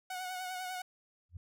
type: tone with vibrato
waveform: sawtooth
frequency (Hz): 737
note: F#5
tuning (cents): -7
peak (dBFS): -34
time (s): 0.1-0.82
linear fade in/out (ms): 5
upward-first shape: sine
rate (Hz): 10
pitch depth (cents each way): 31
type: tone with exponential growth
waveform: sine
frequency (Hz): 86.1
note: F2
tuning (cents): -24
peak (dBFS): -38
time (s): 1.29-1.37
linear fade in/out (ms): 5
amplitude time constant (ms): 16
effects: none